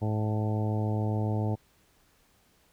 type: harmonic tone with a mistuned harmonic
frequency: 107.1 Hz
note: A2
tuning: 46 cents flat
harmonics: 1 / 2 / 3 / 4 / 5 / 6 / 7 / 8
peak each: -27 / -34 / -37 / -39 / -41 / -42 / -41 / -43 dBFS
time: 0.01-1.56 s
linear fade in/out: 20 ms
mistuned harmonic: 8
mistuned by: +43 cents
effects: pink hiss -65 dBFS RMS until 2.72 s